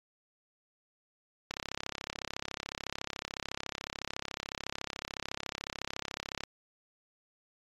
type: click train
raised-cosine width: 0.2 ms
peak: -18 dBFS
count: 168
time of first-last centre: 1.51-6.436 s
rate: 33.9 Hz
effects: AAC 32 kbps